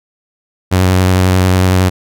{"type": "tone with vibrato", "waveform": "sawtooth", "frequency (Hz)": 92.5, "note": "F#2", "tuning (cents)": 0, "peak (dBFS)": -4, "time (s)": [0.71, 1.9], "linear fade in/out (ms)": 20, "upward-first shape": "triangle", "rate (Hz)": 11, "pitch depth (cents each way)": 25, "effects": []}